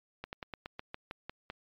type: slowing click train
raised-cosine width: 0.3 ms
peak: -23 dBFS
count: 10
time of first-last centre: 0.24-1.501 s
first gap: 89 ms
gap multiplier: 1.11
effects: low-pass 4000 Hz 12 dB/octave + MP3 64 kbps